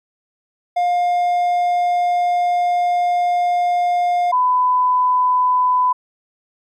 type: tone pair in turn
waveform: triangle / sine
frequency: 708 / 1001.3 Hz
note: F5 / B5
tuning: +23 / +24 cents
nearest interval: tritone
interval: 601 cents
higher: second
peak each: -12 dBFS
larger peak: neither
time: 0.76-4.32 / 4.32-5.93 s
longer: first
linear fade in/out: 10 ms
effects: MP3 96 kbps